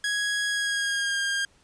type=tone with pitch glide; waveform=sawtooth; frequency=1661.2 to 1610.2 Hz; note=G#6 to G6; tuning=0 to +46 cents; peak=-21 dBFS; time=0.04-1.45 s; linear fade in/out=2 ms; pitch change=-54 cents; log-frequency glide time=0.48-1.18 s; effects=pink hiss -61 dBFS RMS until 1.63 s + resampled to 22050 Hz